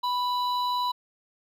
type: tone pair together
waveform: triangle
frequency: 987.8 / 3956 Hz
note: B5 / B7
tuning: 0 / +2 cents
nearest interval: 2 octaves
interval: 2402 cents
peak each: -23 / -32 dBFS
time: 0.03-0.92 s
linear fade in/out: 10 ms
effects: none